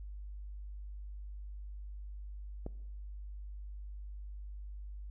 click, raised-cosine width 2 ms, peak -27 dBFS, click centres 2.664 s, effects noise-tail reverb RT60 1.0 s tail -20 dB re dry + added 50 Hz sine -42 dBFS peak until 5.1 s

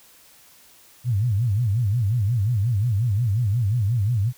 sine tone with vibrato, 110 Hz, A2, in tune, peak -18 dBFS, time 1.04-4.33 s, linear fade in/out 50 ms, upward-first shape sine, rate 5.6 Hz, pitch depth 230 cents each way, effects white hiss -52 dBFS RMS until 4.37 s

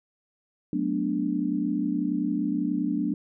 sine chord, B minor seventh, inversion second, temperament equal with one note detuned, 185 / 216.7 / 246.9 / 293.7 Hz, F#3 / A3 / B3 / D4, 0 / -26 / 0 / 0 cents, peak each -31 / -31 / -30 / -27 dBFS, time 0.73-3.14 s, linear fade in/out 2 ms, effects none

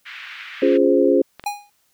white band-pass noise, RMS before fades -36 dBFS, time 0.05-0.78 s, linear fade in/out 20 ms, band 1500 to 2700 Hz, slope 24 dB/octave
sine chord, Db major seventh, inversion none, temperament equal with one note detuned, 278.5 / 349.2 / 415.3 / 523.3 Hz, Db4 / F4 / Ab4 / C5, +8 / 0 / 0 / 0 cents, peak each -18 dBFS, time 0.62-1.22 s, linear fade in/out 5 ms
clicks, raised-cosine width 0.3 ms, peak -19 dBFS, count 2, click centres 1.396 / 1.439 s
square tone with exponential decay, 821 Hz, G#5, 20 cents flat, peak -19 dBFS, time 1.46-1.7 s, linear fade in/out 5 ms, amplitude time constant 52 ms
effects white hiss -64 dBFS RMS until 1.93 s

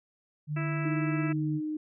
sine tone, 150 Hz, D3, 37 cents sharp, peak -29 dBFS, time 0.47-1.61 s, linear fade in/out 50 ms
harmonic tone, 329.6 Hz, E4, in tune, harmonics 1 / 2 / 3 / 4 / 5 / 6 / 7 / 8, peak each -37 / -42 / -48 / -40 / -43 / -43 / -45 / -42 dBFS, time 0.56-1.33 s, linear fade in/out 10 ms
sine tone with pitch glide, 311.1 to 307 Hz, D#4 to D#4, 0 to -23 cents, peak -30 dBFS, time 0.85-1.77 s, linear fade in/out 5 ms, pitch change -23 cents, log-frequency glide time 1.32-1.56 s
effects none

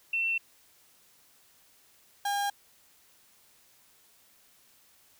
sine / 35% pulse tone pair in turn, 2697 / 808.1 Hz, E7 / G#5, +39 / -48 cents, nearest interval octave + major sixth, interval 2087 cents, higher first, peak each -26 dBFS, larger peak neither, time 0.13-0.38 / 2.25-2.5 s, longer neither, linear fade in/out 5 ms, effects white hiss -62 dBFS RMS until 5.19 s

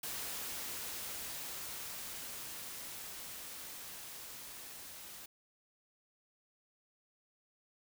white noise with level ramp, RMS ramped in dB -41 to -50 dBFS, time 0.03-5.26 s, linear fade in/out 5 ms, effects none

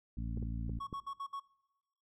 harmonic tone, 56.6 Hz, A1, 50 cents sharp, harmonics 1 / 2 / 3 / 4 / 5, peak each -38 / -42 / -47 / -45 / -51 dBFS, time 0.17-0.79 s, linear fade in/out 5 ms
clicks, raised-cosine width 3 ms, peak -29 dBFS, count 4, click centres 0.374 / 0.427 / 0.695 / 0.928 s
triangle tone bursts, 1108.7 Hz, C#6, in tune, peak -36 dBFS, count 5, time 0.8-1.4 s, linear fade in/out 10 ms, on 72 ms, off 60 ms
effects noise-tail reverb RT60 1.0 s tail -22 dB re dry

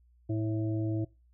harmonic tone with a mistuned harmonic, 110.1 Hz, A2, 2 cents sharp, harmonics 1 / 3 / 5 / 6, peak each -30 / -32 / -45 / -44 dBFS, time 0.29-1.05 s, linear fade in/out 10 ms, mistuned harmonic 3, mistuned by -27 cents, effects noise-tail reverb RT60 0.3 s tail -24 dB re dry + added 60 Hz sine -60 dBFS peak until 1.33 s

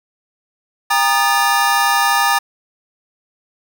square tone cluster, 802 / 934 / 1225 / 1739 Hz, G5 / A#5 / D#6 / A6, +39 / +3 / -27 / -21 cents, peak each -19 dBFS, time 0.9-2.39 s, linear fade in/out 10 ms, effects none

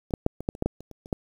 clicks, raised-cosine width 2 ms, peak -30 / -10 / -7 / -21 / -12 / -27 / -11 / -10 / -29 / -30 / -30 / -12 dBFS, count 12, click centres 0.108 / 0.138 / 0.264 / 0.406 / 0.489 / 0.551 / 0.624 / 0.66 / 0.806 / 0.913 / 1.059 / 1.128 s, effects 8-bit

